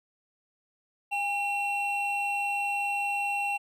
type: tone pair together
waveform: triangle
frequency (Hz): 807.6 / 2725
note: G#5 / F7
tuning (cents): -49 / -43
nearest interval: octave + major sixth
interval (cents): 2106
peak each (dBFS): -28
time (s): 1.11-3.58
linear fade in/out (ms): 20
effects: none